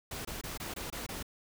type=noise bursts; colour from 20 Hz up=pink; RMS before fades=-40 dBFS; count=7; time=0.11-1.228 s; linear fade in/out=5 ms; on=140 ms; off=23 ms; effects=none